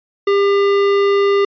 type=tone with tanh clipping; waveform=sine; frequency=400 Hz; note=G4; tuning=35 cents sharp; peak=-13 dBFS; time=0.27-1.45 s; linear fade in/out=5 ms; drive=18 dB; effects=resampled to 11025 Hz